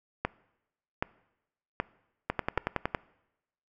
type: two click trains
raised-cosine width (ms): 0.5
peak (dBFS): -12 / -12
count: 4 / 8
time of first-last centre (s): 0.25-2.576 / 2.3-2.948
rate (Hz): 1.29 / 10.8
effects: noise-tail reverb RT60 0.9 s tail -22 dB re dry

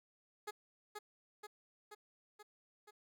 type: tone with echo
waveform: 15% pulse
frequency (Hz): 419.6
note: G#4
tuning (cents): +18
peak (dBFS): -35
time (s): 0.47-0.51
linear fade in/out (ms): 10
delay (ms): 480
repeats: 5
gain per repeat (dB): -3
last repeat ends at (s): 2.91
effects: none

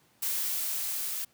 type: noise with level ramp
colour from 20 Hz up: blue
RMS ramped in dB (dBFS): -30 to -34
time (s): 0.22-1.25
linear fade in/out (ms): 10
effects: pink hiss -65 dBFS RMS until 1.33 s + high-pass 100 Hz 12 dB/octave

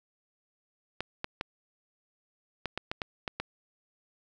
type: clicks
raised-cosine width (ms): 0.3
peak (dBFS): -16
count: 9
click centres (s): 1.006 / 1.244 / 1.411 / 2.657 / 2.776 / 2.915 / 3.018 / 3.278 / 3.4
effects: none

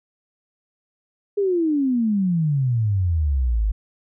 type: exponential sweep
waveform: sine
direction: down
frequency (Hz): 415.3 to 49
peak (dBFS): -17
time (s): 1.37-3.72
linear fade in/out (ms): 10
effects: none

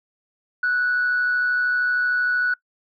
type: tone with amplitude modulation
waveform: sine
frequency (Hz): 1475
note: F#6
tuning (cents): -6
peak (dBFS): -15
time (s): 0.63-2.54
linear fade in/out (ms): 5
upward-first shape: sine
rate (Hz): 133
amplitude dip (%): 40
effects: noise-tail reverb RT60 0.1 s tail -22 dB re dry + tanh soft clip ceiling -14 dBFS

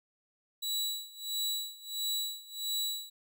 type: tone with tremolo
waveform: sawtooth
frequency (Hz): 3920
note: B7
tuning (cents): -14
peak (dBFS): -27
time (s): 0.62-3.1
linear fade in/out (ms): 10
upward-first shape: sine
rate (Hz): 1.5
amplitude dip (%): 90
effects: none

